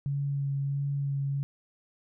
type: tone with vibrato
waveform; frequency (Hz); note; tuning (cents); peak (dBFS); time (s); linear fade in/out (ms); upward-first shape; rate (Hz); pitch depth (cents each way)
sine; 140; C#3; +18; -27; 0.06-1.43; 0; sine; 1.5; 14
effects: none